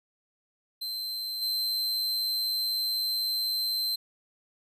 45% pulse tone with level steps, 4102 Hz, C8, 35 cents flat, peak -31 / -26 dBFS, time 0.81-3.96 s, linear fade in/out 10 ms, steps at 1.41 s, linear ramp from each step 20 ms, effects resampled to 32000 Hz

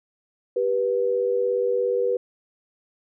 sine tone pair together, 392 / 489 Hz, G4 / B4, 0 / -17 cents, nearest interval major third, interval 383 cents, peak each -25 / -21 dBFS, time 0.56-2.17 s, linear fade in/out 5 ms, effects none

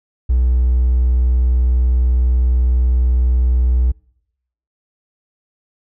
triangle tone with hard clipping, 62 Hz, B1, 7 cents sharp, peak -11 dBFS, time 0.29-3.92 s, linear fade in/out 10 ms, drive 3 dB, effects noise-tail reverb RT60 0.8 s tail -26 dB re dry

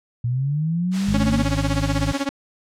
sine linear sweep, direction up, 116.54 to 236 Hz, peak -19 dBFS, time 0.24-1.43 s, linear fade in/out 5 ms
white noise, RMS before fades -31 dBFS, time 0.91-2.27 s, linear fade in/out 50 ms
harmonic tone, 51.91 Hz, G#1, in tune, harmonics 1 / 2 / 3, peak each -25 / -25 / -25 dBFS, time 1.07-2.13 s, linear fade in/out 10 ms
sawtooth tone with tremolo, 277.8 Hz, C#4, 4 cents sharp, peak -15 dBFS, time 1.14-2.29 s, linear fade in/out 0 ms, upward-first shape sine, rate 16 Hz, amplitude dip 95%
effects low-pass 6000 Hz 12 dB/octave

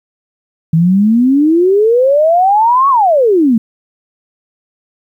sine exponential two-way sweep, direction up then down, 157.5 to 1132 to 213.4 Hz, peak -6 dBFS, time 0.73-3.58 s, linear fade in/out 5 ms, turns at 2.89 s, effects 8-bit

